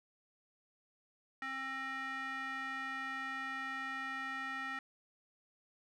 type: tone with band-pass filter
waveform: square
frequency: 266.7 Hz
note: C4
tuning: 33 cents sharp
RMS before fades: -41 dBFS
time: 1.42-4.79 s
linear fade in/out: 2 ms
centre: 1700 Hz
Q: 4.2
effects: none